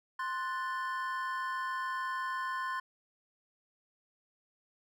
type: chord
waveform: triangle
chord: F# diminished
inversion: second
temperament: equal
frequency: 1046.5 / 1480 / 1760 Hz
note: C6 / F#6 / A6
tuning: 0 / 0 / 0 cents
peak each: -33 / -39 / -39 dBFS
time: 0.19-2.8 s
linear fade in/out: 5 ms
effects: none